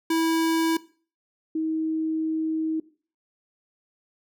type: tone pair in turn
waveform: square / sine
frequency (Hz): 326.4 / 317.7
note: E4 / D#4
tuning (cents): -17 / +36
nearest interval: unison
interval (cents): 47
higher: first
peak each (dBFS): -21 / -23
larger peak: first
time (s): 0.1-0.77 / 1.55-2.8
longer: second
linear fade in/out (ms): 5
effects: noise-tail reverb RT60 0.4 s tail -18 dB re dry